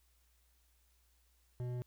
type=tone with hard clipping; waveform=triangle; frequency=123.47 Hz; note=B2; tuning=in tune; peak=-39 dBFS; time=1.6-1.82 s; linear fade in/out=0 ms; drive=14 dB; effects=added 60 Hz sine -70 dBFS peak until 1.86 s + white hiss -75 dBFS RMS until 1.86 s